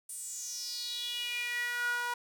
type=tone with high-pass filter sweep; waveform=sawtooth; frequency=483.3 Hz; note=B4; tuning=38 cents flat; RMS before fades=-36 dBFS; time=0.09-2.14 s; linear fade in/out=5 ms; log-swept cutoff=9200 to 1100 Hz; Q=6.1; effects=none